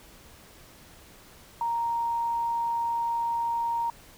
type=tone; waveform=sine; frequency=932.3 Hz; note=A#5; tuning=in tune; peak=-25 dBFS; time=1.61-3.9 s; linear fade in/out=2 ms; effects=pink hiss -52 dBFS RMS until 4.17 s